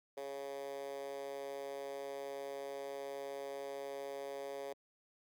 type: tone with high-pass filter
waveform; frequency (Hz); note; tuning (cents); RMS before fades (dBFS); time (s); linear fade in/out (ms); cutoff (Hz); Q
10% pulse; 138.8; C#3; +3; -44; 0.17-4.73; 5; 480; 4.7
effects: Opus 48 kbps